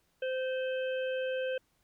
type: harmonic tone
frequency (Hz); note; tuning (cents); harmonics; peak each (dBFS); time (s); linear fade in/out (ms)
518; C5; -17; 1 / 3 / 5 / 6; -31 / -41 / -45 / -47; 0.22-1.58; 5
effects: pink hiss -73 dBFS RMS until 1.83 s